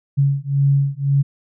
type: beating tone pair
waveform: sine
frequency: 138.59 / 140.49 Hz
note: C#3 / C#3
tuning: 0 / +24 cents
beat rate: 1.9 Hz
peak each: -17 dBFS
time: 0.17-1.23 s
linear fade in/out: 20 ms
effects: none